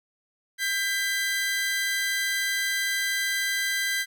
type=tone pair together; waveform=sawtooth; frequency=1591 / 2002 Hz; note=G6 / B6; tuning=+25 / +23 cents; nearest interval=major third; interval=398 cents; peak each=-24 dBFS; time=0.58-4.06 s; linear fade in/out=50 ms; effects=none